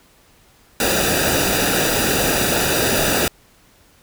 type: noise with comb filter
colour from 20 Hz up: pink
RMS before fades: -18 dBFS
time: 0.8-3.28 s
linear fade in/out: 2 ms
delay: 0.93 ms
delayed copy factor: -0.7
effects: pink hiss -53 dBFS RMS until 4.02 s